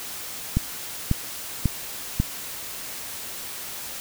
click train, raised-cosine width 5 ms, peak -7 dBFS, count 4, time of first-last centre 0.57-2.2 s, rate 1.84 Hz, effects white hiss -35 dBFS RMS until 4 s

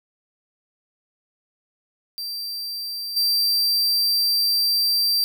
45% pulse tone with level steps, 4699 Hz, D8, in tune, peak -27 / -17 dBFS, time 2.18-5.24 s, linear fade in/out 0 ms, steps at 3.16 s, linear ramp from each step 10 ms, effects none

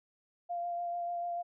sine tone with vibrato, 695 Hz, F5, 9 cents flat, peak -33 dBFS, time 0.49-1.43 s, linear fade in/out 20 ms, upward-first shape sine, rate 6.8 Hz, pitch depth 14 cents each way, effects none

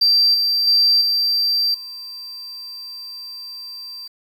triangle tone with level steps, 4697 Hz, D8, 1 cent flat, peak -9 / -14 / -9 / -14 / -30 dBFS, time 0.01-4.08 s, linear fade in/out 10 ms, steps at 0.34 / 0.67 / 1.01 / 1.74 s, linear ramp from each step 5 ms, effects tanh soft clip ceiling -8 dBFS + 8-bit

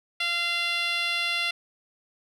10% pulse tone with band-pass filter, 690 Hz, F5, 21 cents flat, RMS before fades -27 dBFS, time 0.2-1.51 s, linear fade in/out 5 ms, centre 2900 Hz, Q 1.3, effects none

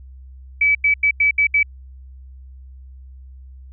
sine tone bursts at uneven times, 2294 Hz, D7, 41 cents flat, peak -12 dBFS, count 6, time 0.61-0.75 / 0.84-0.94 / 1.03-1.11 / 1.2-1.31 / 1.38-1.47 / 1.54-1.63 s, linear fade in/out 5 ms, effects added 65 Hz sine -37 dBFS peak until 3.72 s

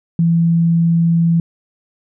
sine tone, 167.4 Hz, E3, 27 cents sharp, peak -10 dBFS, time 0.19-1.4 s, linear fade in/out 2 ms, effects none

